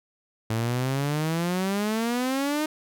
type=exponential sweep; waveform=sawtooth; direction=up; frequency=109.5 to 311.1 Hz; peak=-20 dBFS; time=0.5-2.66 s; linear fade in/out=5 ms; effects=none